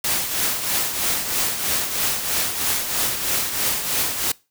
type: noise with tremolo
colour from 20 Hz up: white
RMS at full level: -20 dBFS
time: 0.04-4.32 s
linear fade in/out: 5 ms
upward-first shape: triangle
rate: 3.1 Hz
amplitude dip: 60%
effects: noise-tail reverb RT60 0.3 s tail -23 dB re dry